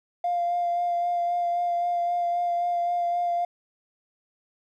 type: tone with vibrato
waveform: triangle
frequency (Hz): 698.5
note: F5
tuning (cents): 0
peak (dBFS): -19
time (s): 0.24-3.45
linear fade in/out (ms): 5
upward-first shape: sine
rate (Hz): 3.8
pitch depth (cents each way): 15
effects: tanh soft clip ceiling -20 dBFS

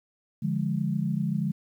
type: chord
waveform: sine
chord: D diminished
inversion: none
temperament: equal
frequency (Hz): 146.83 / 174.61 / 207.7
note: D3 / F3 / Ab3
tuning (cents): 0 / 0 / 0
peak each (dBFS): -29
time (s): 0.42-1.52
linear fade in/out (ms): 10
effects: 10-bit

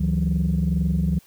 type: tone cluster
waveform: sine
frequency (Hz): 71.4 / 160.6 / 182.7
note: D2 / E3 / F#3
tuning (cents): -48 / -45 / -22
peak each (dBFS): -22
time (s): 0-1.19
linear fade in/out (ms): 10
effects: tanh soft clip ceiling -13 dBFS + white hiss -55 dBFS RMS until 1.26 s

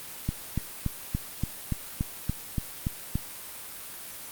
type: click train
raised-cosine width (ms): 5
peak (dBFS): -14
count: 11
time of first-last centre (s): 0.29-3.155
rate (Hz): 3.49
effects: white hiss -41 dBFS RMS until 4.31 s + Opus 32 kbps

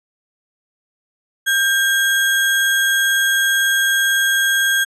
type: tone with sample-and-hold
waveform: sine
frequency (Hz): 1591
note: G6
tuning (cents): +25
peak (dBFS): -13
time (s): 1.46-4.85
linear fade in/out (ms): 20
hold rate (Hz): 4900
effects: resampled to 32000 Hz

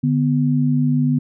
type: tone pair together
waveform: sine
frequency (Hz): 147.7 / 248.4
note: D3 / B3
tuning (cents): +10 / +10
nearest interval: major sixth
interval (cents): 900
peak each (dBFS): -17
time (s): 0.03-1.19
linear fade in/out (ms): 10
effects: none

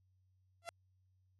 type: tone with exponential growth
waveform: sawtooth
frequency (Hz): 681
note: F5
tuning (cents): -44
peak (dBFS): -34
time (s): 0.62-0.69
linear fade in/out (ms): 0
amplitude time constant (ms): 15
effects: added 93 Hz sine -70 dBFS peak until 1.39 s + AAC 32 kbps

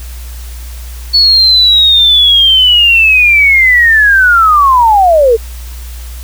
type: linear sweep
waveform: sine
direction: down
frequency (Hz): 4435 to 432.7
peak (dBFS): -3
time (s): 1.13-5.37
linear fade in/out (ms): 20
effects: added 60 Hz sine -22 dBFS peak until 6.23 s + white hiss -34 dBFS RMS until 6.23 s

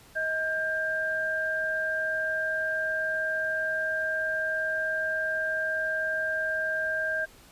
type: tone pair together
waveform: sine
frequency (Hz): 632.2 / 1593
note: D#5 / G6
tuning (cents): +27 / +27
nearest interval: octave + major third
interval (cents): 1600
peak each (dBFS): -32 / -27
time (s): 0.15-7.26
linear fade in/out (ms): 20
effects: pink hiss -54 dBFS RMS until 7.51 s + resampled to 32000 Hz

